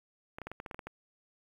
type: clicks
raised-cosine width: 0.5 ms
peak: -26 dBFS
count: 10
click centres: 0.385 / 0.417 / 0.47 / 0.516 / 0.601 / 0.662 / 0.712 / 0.745 / 0.792 / 0.87 s
effects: 9-bit